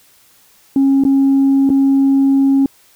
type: tone with dropouts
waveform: sine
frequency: 272.8 Hz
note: C#4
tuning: 28 cents flat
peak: -7 dBFS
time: 0.76-2.66 s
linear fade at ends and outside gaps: 2 ms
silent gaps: 1.038-1.05 / 1.693-1.701 s
effects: tanh soft clip ceiling -6 dBFS + white hiss -50 dBFS RMS until 2.95 s